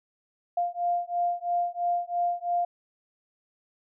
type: beating tone pair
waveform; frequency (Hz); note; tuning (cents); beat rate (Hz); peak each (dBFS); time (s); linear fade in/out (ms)
sine; 698.5 / 701.5; F5 / F5; 0 / +8; 3; -28; 0.57-2.65; 5
effects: none